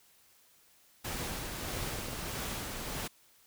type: noise with tremolo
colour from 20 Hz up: pink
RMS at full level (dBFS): -37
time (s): 1.04-3.08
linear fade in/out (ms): 10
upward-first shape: sine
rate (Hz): 1.6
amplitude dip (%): 30
type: clicks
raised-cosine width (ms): 2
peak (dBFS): -28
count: 6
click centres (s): 1.65 / 1.737 / 1.771 / 1.987 / 2.085 / 2.131
effects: white hiss -64 dBFS RMS until 3.46 s